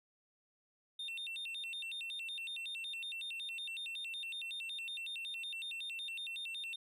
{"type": "tone with vibrato", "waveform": "triangle", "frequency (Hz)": 3136, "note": "G7", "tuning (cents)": 0, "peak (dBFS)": -39, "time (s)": [0.99, 6.76], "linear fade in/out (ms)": 5, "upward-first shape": "square", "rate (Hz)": 5.4, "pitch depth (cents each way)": 260, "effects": []}